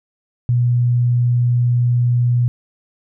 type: tone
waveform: sine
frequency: 121.6 Hz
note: B2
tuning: 26 cents flat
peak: -12 dBFS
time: 0.49-2.48 s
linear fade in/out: 0 ms
effects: none